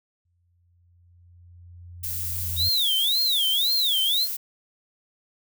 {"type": "tone with exponential growth", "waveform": "sine", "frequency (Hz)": 87.31, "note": "F2", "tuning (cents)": 0, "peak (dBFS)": -27, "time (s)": [0.25, 2.69], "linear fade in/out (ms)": 5, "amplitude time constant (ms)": 530}
{"type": "noise", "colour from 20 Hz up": "violet", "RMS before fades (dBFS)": -30, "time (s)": [2.03, 4.37], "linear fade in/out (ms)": 10}
{"type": "tone with vibrato", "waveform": "triangle", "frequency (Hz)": 3608, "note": "A7", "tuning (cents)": 43, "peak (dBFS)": -19, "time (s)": [2.56, 4.28], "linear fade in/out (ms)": 50, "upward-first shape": "sine", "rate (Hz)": 1.9, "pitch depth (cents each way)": 270}
{"effects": []}